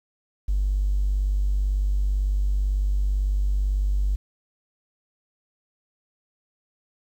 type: tone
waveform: triangle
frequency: 49 Hz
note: G1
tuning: in tune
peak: -16 dBFS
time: 0.48-4.16 s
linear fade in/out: 10 ms
effects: tanh soft clip ceiling -17 dBFS + 9-bit